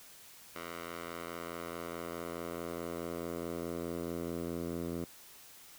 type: tone with band-pass filter sweep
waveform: 10% pulse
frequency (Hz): 84.7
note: E2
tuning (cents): +48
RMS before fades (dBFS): -40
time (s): 0.55-5.05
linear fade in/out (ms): 10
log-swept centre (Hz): 1600 to 270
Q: 0.71
effects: white hiss -55 dBFS RMS until 5.78 s